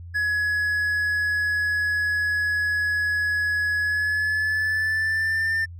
triangle tone with pitch glide, 1684 to 1794.5 Hz, G#6 to A6, +24 to +34 cents, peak -19 dBFS, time 0.14-5.66 s, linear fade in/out 20 ms, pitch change +110 cents, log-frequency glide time 3.79-5.53 s, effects added 86 Hz sine -36 dBFS peak until 5.79 s

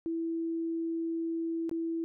sine tone with dropouts, 330 Hz, E4, 2 cents sharp, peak -30 dBFS, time 0.06-2.04 s, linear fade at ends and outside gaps 0 ms, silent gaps 1.694-1.713 s, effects none

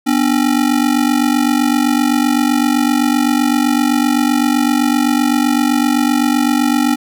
square ring-modulated tone, 270 Hz, C#4, 45 cents flat, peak -9 dBFS, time 0.06-6.96 s, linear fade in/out 20 ms, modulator 23.9 Hz, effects none

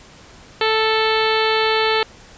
harmonic tone, 440 Hz, A4, in tune, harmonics 1 / 2 / 3 / 4 / 5 / 6 / 7 / 8 / 9 / 10, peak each -19 / -22 / -24 / -25 / -26 / -27 / -27 / -28 / -29 / -29 dBFS, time 0.61-2.03 s, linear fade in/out 2 ms, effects pink hiss -44 dBFS RMS until 2.37 s + resampled to 16000 Hz

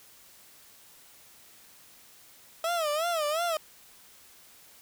30% pulse tone with vibrato, 640 Hz, D#5, 49 cents sharp, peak -24 dBFS, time 2.64-3.57 s, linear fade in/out 2 ms, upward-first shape sine, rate 2.8 Hz, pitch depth 150 cents each way, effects white hiss -55 dBFS RMS until 4.81 s

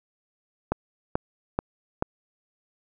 click train, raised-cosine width 1 ms, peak -9 dBFS, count 4, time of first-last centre 0.72-2.024 s, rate 2.3 Hz, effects none

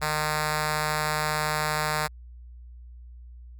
5% pulse tone with notch filter, 152.8 Hz, D#3, 31 cents flat, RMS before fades -27 dBFS, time 0.01-2.08 s, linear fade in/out 20 ms, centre 330 Hz, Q 0.9, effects added 60 Hz sine -42 dBFS peak until 3.59 s

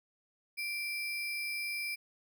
sine tone with sample-and-hold, 2349 Hz, D7, in tune, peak -34 dBFS, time 0.57-1.96 s, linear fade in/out 20 ms, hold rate 7350 Hz, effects none

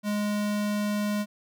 square tone, 207.7 Hz, G#3, in tune, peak -26 dBFS, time 0.03-1.26 s, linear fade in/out 50 ms, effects none

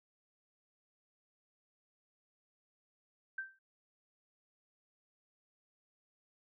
sine tone with exponential decay, 1561 Hz, G6, 8 cents flat, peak -34 dBFS, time 3.38-3.59 s, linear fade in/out 5 ms, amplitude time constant 44 ms, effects none

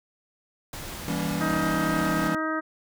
pink noise, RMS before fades -37 dBFS, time 0.73-2.28 s, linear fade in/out 2 ms
square chord, E diminished seventh, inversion none, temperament just, 164.81 / 197.78 / 237.3 / 284.8 Hz, E3 / G3 / Bb3 / Db4, 0 / +16 / +31 / +47 cents, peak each -31 / -32 / -36 / -33 dBFS, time 1.08-2.35 s, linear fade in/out 2 ms
harmonic tone, 315.2 Hz, D#4, 23 cents sharp, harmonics 1 / 2 / 3 / 4 / 5 / 6, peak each -29 / -33 / -39 / -30 / -33 / -37 dBFS, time 1.4-2.61 s, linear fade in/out 20 ms
effects none

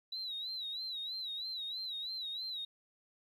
sine tone with vibrato, 3923 Hz, B7, 12 cents flat, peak -37 dBFS, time 0.12-2.65 s, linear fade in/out 5 ms, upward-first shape sine, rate 3.1 Hz, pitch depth 99 cents each way, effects tanh soft clip ceiling -33 dBFS + 12-bit

